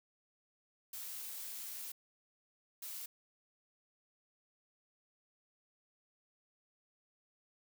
blue noise bursts at uneven times, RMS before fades -45 dBFS, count 2, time 0.93-1.92 / 2.82-3.06 s, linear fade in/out 5 ms, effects none

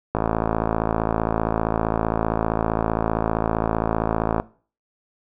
click train, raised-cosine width 1 ms, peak -6 dBFS, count 236, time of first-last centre 0.15-4.4 s, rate 55.3 Hz, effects noise-tail reverb RT60 0.4 s tail -19 dB re dry

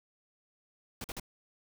pink noise bursts, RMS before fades -40 dBFS, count 3, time 1.01-1.198 s, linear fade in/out 2 ms, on 32 ms, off 46 ms, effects none

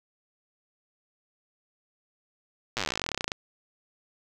slowing click train, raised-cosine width 0.2 ms, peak -11 dBFS, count 29, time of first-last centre 2.77-3.318 s, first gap 8 ms, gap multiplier 1.06, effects none

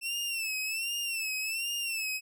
sawtooth tone with vibrato, 2676 Hz, E7, 25 cents sharp, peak -28 dBFS, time 0.01-2.21 s, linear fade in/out 50 ms, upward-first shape sine, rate 1.3 Hz, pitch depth 94 cents each way, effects none

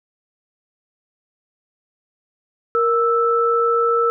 sine tone pair together, 467.3 / 1319 Hz, A#4 / E6, +4 / +1 cents, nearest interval octave + tritone, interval 1797 cents, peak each -17 dBFS, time 2.75-4.1 s, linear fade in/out 0 ms, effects none

